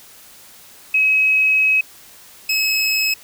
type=tone pair in turn; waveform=sine / 25% pulse; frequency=2553 / 2574 Hz; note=D#7 / E7; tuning=+44 / -42 cents; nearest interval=unison; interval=14 cents; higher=second; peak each=-12 dBFS; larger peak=neither; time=0.94-1.81 / 2.49-3.14 s; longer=first; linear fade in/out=5 ms; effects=white hiss -44 dBFS RMS until 3.23 s